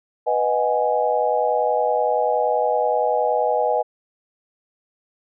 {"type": "chord", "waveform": "sine", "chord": "G# minor seventh", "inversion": "first", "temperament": "equal", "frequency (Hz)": [493.9, 622.3, 740, 830.6], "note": ["B4", "D#5", "F#5", "G#5"], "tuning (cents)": [0, 0, 0, 0], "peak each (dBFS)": [-22, -22, -25, -22], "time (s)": [0.26, 3.83], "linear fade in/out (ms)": 20, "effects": []}